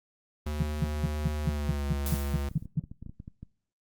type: tone with pitch glide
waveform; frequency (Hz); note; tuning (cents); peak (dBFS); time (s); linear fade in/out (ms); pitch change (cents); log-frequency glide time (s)
square; 75.2 to 70.57; D2 to C#2; +42 to +32; -30; 0.46-2.49; 5; -110; 1.43-1.88
type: tone bursts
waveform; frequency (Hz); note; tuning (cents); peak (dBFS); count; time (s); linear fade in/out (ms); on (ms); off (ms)
sine; 153.7; D#3; -21; -22; 11; 0.6-2.797; 5; 27; 190
type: noise with exponential decay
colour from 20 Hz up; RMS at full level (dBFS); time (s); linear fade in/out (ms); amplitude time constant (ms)
blue; -34; 2.06-2.66; 2; 130
type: clicks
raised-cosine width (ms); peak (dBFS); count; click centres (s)
5; -29; 11; 2.514 / 2.625 / 2.656 / 2.839 / 2.915 / 3.026 / 3.063 / 3.095 / 3.201 / 3.279 / 3.43
effects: noise-tail reverb RT60 0.5 s tail -25 dB re dry + Opus 32 kbps